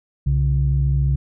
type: tone pair together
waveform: sine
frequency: 64.51 / 138.59 Hz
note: C2 / C#3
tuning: -24 / 0 cents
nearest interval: octave + minor second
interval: 1324 cents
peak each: -17 dBFS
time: 0.26-1.16 s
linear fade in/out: 10 ms
effects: tanh soft clip ceiling -9 dBFS